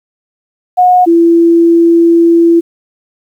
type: tone pair in turn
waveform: sine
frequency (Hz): 726 / 336.5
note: F#5 / E4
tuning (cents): -33 / +36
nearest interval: octave + minor second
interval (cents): 1331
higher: first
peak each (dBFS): -3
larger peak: neither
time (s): 0.77-1.06 / 1.06-2.61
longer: second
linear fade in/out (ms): 20
effects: 7-bit